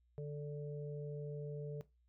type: harmonic tone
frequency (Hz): 146.7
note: D3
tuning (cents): -2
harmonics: 1 / 3 / 4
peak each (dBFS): -42 / -45 / -53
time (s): 0.18-1.81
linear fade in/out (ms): 0
effects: noise-tail reverb RT60 0.2 s tail -17 dB re dry + added 60 Hz sine -70 dBFS peak until 2.08 s